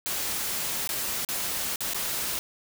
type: noise with dropouts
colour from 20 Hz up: white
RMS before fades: -30 dBFS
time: 0.06-2.39 s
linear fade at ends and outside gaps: 0 ms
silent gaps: 0.875-0.891 / 1.249-1.288 / 1.759-1.806 / 1.935-1.945 s
effects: none

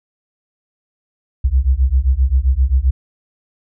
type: beating tone pair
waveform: sine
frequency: 61.74 / 69.34 Hz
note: B1 / C#2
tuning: 0 / +1 cents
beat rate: 7.6 Hz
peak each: -14 dBFS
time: 1.44-2.91 s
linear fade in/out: 10 ms
effects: none

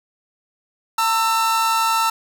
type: tone pair together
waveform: 45% pulse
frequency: 906.4 / 1324 Hz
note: A#5 / E6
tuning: -49 / +7 cents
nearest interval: perfect fifth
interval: 656 cents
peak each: -19 dBFS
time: 0.98-2.1 s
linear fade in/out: 5 ms
effects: none

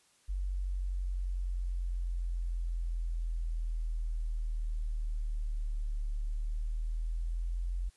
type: exponential two-way sweep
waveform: sine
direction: down then up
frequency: 47.12 to 36.71 to 44.64 Hz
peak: -31 dBFS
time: 0.28-7.9 s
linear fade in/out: 20 ms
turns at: 6.13 s
effects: white hiss -67 dBFS RMS until 7.96 s + resampled to 24000 Hz

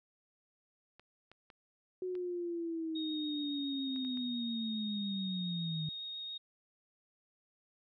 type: clicks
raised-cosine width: 0.3 ms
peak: -39 dBFS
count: 7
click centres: 0.996 / 1.316 / 1.502 / 2.153 / 3.961 / 4.049 / 4.173 s
type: linear sweep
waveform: sine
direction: down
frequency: 370 to 153.7 Hz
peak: -35 dBFS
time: 2.02-5.89 s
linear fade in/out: 2 ms
type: tone with vibrato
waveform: sine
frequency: 3729 Hz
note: A#7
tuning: in tune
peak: -40 dBFS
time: 2.95-6.38 s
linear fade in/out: 10 ms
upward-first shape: triangle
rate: 7.2 Hz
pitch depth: 8 cents each way
effects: none

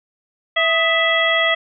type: harmonic tone with a mistuned harmonic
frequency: 659.3 Hz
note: E5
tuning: in tune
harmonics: 1 / 2 / 3 / 4 / 5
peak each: -20 / -23 / -17 / -28 / -21 dBFS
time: 0.56-1.55 s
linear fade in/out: 10 ms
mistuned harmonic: 2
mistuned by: -77 cents
effects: none

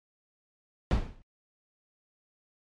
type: noise with exponential decay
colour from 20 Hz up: brown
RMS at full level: -19 dBFS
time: 0.91-1.22 s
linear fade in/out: 0 ms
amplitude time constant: 66 ms
effects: low-pass 5000 Hz 12 dB/octave + MP3 96 kbps

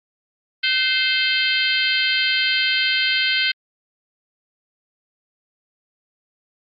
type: harmonic tone with a mistuned harmonic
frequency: 523.3 Hz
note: C5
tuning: in tune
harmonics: 3 / 4 / 5 / 6 / 7 / 8 / 9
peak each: -24 / -23 / -25 / -22 / -30 / -25 / -30 dBFS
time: 0.63-3.52 s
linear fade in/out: 10 ms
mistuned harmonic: 3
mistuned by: -42 cents
effects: Opus 48 kbps

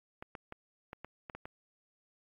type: clicks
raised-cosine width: 0.5 ms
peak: -28 dBFS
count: 8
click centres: 0.225 / 0.352 / 0.524 / 0.931 / 1.046 / 1.298 / 1.35 / 1.455 s
effects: AAC 32 kbps

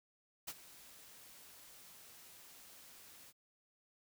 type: noise with ADSR envelope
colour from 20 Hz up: white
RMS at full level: -42 dBFS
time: 0.47-3.33 s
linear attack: 14 ms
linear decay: 46 ms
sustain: -16 dB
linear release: 43 ms
effects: none

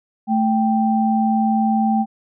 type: tone pair together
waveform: sine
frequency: 220 / 784 Hz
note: A3 / G5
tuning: 0 / 0 cents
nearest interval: octave + minor seventh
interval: 2200 cents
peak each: -16 / -19 dBFS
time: 0.27-2.06 s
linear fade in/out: 50 ms
effects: none

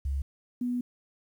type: tone pair in turn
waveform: sine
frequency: 68.9 / 245.5 Hz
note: C#2 / B3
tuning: -10 / -10 cents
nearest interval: octave + minor seventh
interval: 2200 cents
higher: second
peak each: -27 dBFS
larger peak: neither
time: 0.05-0.22 / 0.61-0.81 s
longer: second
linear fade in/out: 5 ms
effects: 10-bit

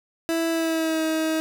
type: tone with pitch glide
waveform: 30% pulse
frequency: 329.6 to 317.6 Hz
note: E4 to D#4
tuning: 0 to +36 cents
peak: -19 dBFS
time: 0.29-1.4 s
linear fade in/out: 0 ms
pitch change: -64 cents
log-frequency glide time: 0.51-1.03 s
effects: none

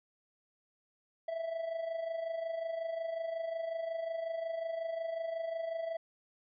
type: tone with amplitude modulation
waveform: triangle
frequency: 659.3 Hz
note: E5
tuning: in tune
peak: -30 dBFS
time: 1.28-5.97 s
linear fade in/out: 5 ms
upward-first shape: sine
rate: 25.5 Hz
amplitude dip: 60%
effects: resampled to 11025 Hz

